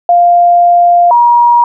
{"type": "tone pair in turn", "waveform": "sine", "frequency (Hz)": [698.5, 953.8], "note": ["F5", "A#5"], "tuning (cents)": [0, 39], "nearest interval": "perfect fourth", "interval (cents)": 539, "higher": "second", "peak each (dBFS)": -3, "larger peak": "neither", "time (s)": [[0.09, 1.11], [1.11, 1.64]], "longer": "first", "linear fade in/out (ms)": 2, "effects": []}